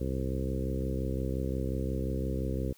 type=harmonic tone with a mistuned harmonic; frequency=65.7 Hz; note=C2; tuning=8 cents sharp; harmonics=1 / 2 / 3 / 4 / 5 / 6 / 7 / 8; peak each=-33 / -36 / -38 / -39 / -40 / -41 / -41 / -42 dBFS; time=0-2.73 s; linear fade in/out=10 ms; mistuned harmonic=1; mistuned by=+18 cents; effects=white hiss -61 dBFS RMS until 2.77 s